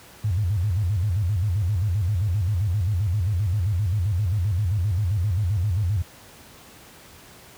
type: tone with vibrato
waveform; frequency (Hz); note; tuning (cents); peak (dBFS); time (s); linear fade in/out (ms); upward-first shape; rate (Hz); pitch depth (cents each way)
sine; 95.9; G2; -37; -19; 0.24-6.02; 5; square; 7.6; 180
effects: pink hiss -47 dBFS RMS until 7.57 s + high-pass 60 Hz 12 dB/octave